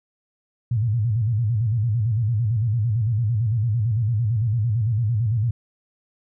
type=tone with vibrato; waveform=sine; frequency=112 Hz; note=A2; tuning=31 cents sharp; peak=-18 dBFS; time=0.71-5.51 s; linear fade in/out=5 ms; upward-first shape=square; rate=8.9 Hz; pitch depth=130 cents each way; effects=none